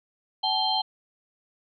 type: tone cluster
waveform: sine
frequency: 761 / 859 / 3158 / 4150 Hz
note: F#5 / A5 / G7 / C8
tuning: +48 / -42 / +12 / -15 cents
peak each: -28 dBFS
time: 0.43-0.82 s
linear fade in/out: 10 ms
effects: none